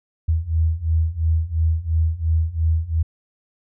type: beating tone pair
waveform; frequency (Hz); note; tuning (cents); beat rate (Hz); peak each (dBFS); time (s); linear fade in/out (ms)
sine; 79.3 / 82.2; D#2 / E2; +33 / -4; 2.9; -21 / -19; 0.28-3.03; 10
effects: none